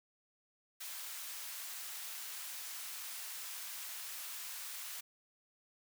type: high-pass noise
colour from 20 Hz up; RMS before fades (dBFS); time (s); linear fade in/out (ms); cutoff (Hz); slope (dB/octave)
white; -45; 0.8-5.01; 10; 990; 12
effects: none